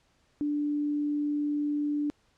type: tone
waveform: sine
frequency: 293.7 Hz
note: D4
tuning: in tune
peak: -26 dBFS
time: 0.41-2.1 s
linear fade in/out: 0 ms
effects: pink hiss -68 dBFS RMS until 2.37 s + low-pass 7000 Hz 12 dB/octave